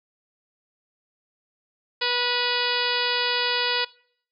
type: harmonic tone with a mistuned harmonic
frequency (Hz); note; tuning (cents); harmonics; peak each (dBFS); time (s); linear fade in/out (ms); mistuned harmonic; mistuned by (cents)
487.9; B4; -21; 1 / 2 / 3 / 4 / 5 / 6 / 7 / 8 / 9 / 10; -31 / -31 / -31 / -31 / -31 / -31 / -31 / -31 / -31 / -31; 2.01-3.85; 10; 5; +30
effects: noise-tail reverb RT60 0.6 s tail -23 dB re dry